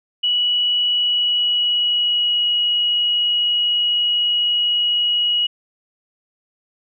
sine tone with pitch glide, 2936 to 2906 Hz, F#7 to F#7, -14 to -32 cents, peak -15 dBFS, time 0.23-5.47 s, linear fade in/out 10 ms, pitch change -18 cents, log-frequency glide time 0.89-2.48 s, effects none

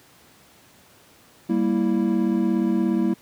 triangle chord, E diminished, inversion first, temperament equal, 196 / 233.1 / 329.6 Hz, G3 / Bb3 / E4, 0 / 0 / 0 cents, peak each -21 dBFS, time 1.49-3.14 s, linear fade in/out 10 ms, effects pink hiss -53 dBFS RMS until 3.21 s + high-pass 100 Hz 12 dB/octave

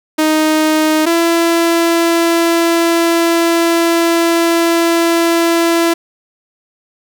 sawtooth tone pair in turn, 311.1 / 335.8 Hz, D#4 / E4, 0 / +32 cents, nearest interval minor second, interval 132 cents, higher second, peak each -6 dBFS, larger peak neither, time 0.18-1.06 / 1.06-5.94 s, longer second, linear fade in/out 10 ms, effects none

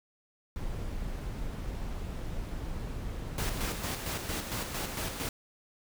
brown noise, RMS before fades -36 dBFS, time 0.56-3.74 s, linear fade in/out 0 ms
pink noise with tremolo, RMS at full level -34 dBFS, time 3.38-5.29 s, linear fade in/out 2 ms, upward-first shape square, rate 4.4 Hz, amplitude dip 45%
effects none

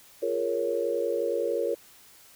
sine chord, Bb minor seventh, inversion second, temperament equal, 349.2 / 415.3 / 466.2 / 554.4 Hz, F4 / Ab4 / Bb4 / Db5, 0 / 0 / 0 / 0 cents, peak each -33 / -33 / -28 / -30 dBFS, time 0.22-1.75 s, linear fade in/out 10 ms, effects white hiss -54 dBFS RMS until 2.35 s

